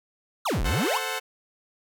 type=exponential two-way sweep; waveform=square; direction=down then up; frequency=1480 to 34 to 1192 Hz; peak=-24 dBFS; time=0.45-0.98 s; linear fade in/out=10 ms; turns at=0.63 s
type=chord; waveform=10% pulse; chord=F# diminished; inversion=first; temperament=equal; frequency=440 / 523.3 / 740 Hz; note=A4 / C5 / F#5; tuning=0 / 0 / 0 cents; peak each=-24 dBFS; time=0.64-1.2 s; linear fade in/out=20 ms
effects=none